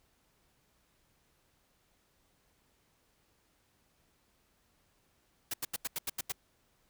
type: noise bursts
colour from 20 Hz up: white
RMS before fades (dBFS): -35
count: 8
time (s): 5.51-6.322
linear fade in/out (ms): 5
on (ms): 28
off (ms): 84
effects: pink hiss -72 dBFS RMS until 6.89 s